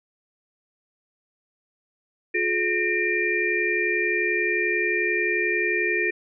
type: tone cluster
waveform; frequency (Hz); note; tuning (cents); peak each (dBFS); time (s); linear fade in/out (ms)
sine; 355 / 426.3 / 1831 / 2380; F4 / G#4 / A#6 / D7; +28 / +45 / -32 / +22; -27 / -29 / -25 / -25; 2.34-6.11; 10
effects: none